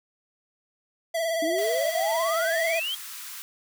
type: tone with vibrato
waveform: square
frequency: 659.3 Hz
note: E5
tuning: in tune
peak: -25 dBFS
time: 1.14-2.8 s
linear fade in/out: 10 ms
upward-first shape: sine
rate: 18 Hz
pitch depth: 39 cents each way
type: exponential sweep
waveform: sine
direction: up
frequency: 299.4 to 3266 Hz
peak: -27 dBFS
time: 1.42-2.95 s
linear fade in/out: 5 ms
type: high-pass noise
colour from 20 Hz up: white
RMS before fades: -39 dBFS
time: 1.58-3.42 s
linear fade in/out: 0 ms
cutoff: 990 Hz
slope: 48 dB/octave
effects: none